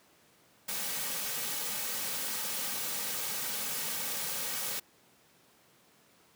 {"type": "noise with comb filter", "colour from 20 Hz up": "white", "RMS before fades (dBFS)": -35, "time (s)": [0.68, 4.8], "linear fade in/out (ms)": 10, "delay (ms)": 2.9, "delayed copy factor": -0.5, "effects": ["pink hiss -63 dBFS RMS until 6.35 s", "high-pass 150 Hz 12 dB/octave"]}